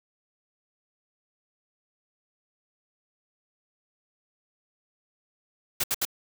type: noise bursts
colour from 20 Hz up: white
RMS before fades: -26 dBFS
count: 3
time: 5.8-6.052 s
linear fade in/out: 5 ms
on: 38 ms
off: 69 ms
effects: none